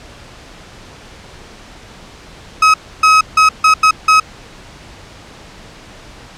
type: tone bursts at uneven times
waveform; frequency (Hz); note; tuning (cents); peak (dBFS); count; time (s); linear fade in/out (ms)
35% pulse; 1275; D#6; +42; -4; 6; 2.62-2.74 / 3.03-3.21 / 3.37-3.49 / 3.64-3.74 / 3.83-3.91 / 4.08-4.2; 5
effects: pink hiss -37 dBFS RMS until 6.37 s + low-pass 6000 Hz 12 dB/octave